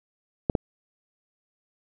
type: clicks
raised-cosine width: 2 ms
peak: -8 dBFS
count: 2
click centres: 0.498 / 0.552 s
effects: none